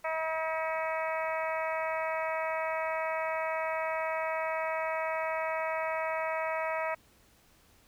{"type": "harmonic tone", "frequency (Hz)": 320, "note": "D#4", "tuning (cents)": 49, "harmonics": [2, 3, 4, 5, 6, 7, 8], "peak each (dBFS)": [-33, -36, -38, -44, -40, -40, -45], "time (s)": [0.04, 6.95], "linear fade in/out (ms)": 10, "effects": ["pink hiss -63 dBFS RMS until 7.87 s"]}